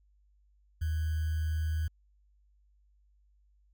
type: tone with sample-and-hold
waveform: sine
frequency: 78.8 Hz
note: D#2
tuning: 23 cents sharp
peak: -28 dBFS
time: 0.81-1.88 s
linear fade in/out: 10 ms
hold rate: 1575 Hz
effects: added 50 Hz sine -63 dBFS peak until 3.73 s